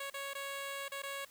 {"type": "tone with dropouts", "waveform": "10% pulse", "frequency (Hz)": 554.4, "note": "C#5", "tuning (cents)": 0, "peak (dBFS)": -31, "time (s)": [0, 1.25], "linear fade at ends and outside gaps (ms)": 5, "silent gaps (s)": [[0.101, 0.14], [0.335, 0.35], [0.883, 0.918], [1.021, 1.033]], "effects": ["white hiss -61 dBFS RMS until 1.3 s"]}